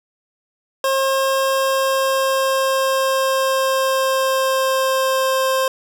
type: tone with pitch glide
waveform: 25% pulse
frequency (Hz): 536 to 526.8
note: C5 to C5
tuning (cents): +42 to +12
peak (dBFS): -12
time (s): 0.84-5.68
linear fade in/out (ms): 2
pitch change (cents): -30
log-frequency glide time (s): 1.41-5.5
effects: none